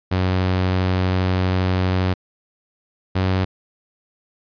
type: tone pair in turn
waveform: sawtooth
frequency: 92.5 / 93.79 Hz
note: F#2 / F#2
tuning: 0 / +24 cents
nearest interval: unison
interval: 24 cents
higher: second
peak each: -13 dBFS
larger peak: neither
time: 0.11-2.14 / 3.15-3.45 s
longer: first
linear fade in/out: 10 ms
effects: resampled to 11025 Hz